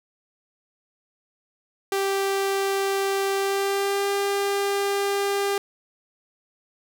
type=tone with pitch glide; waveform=sawtooth; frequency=392 to 399.5 Hz; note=G4 to G4; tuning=0 to +33 cents; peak=-18 dBFS; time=1.92-5.58 s; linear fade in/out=2 ms; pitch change=+33 cents; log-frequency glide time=3.37-4.08 s; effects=none